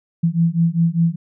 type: beating tone pair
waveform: sine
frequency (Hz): 164.81 / 169.81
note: E3 / F3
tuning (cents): 0 / -48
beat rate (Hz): 5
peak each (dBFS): -17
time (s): 0.23-1.16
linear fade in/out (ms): 10
effects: none